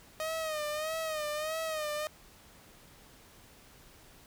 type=tone with vibrato; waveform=sawtooth; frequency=621 Hz; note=D#5; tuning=3 cents flat; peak=-29 dBFS; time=0.2-2.07 s; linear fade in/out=0 ms; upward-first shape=sine; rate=1.6 Hz; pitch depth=71 cents each way; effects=pink hiss -57 dBFS RMS until 4.26 s